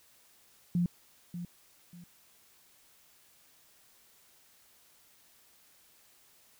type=tone with echo; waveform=sine; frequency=174.61 Hz; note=F3; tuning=in tune; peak=-25 dBFS; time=0.75-0.86 s; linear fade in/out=2 ms; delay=590 ms; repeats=2; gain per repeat=-11 dB; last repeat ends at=2.04 s; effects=white hiss -63 dBFS RMS until 6.59 s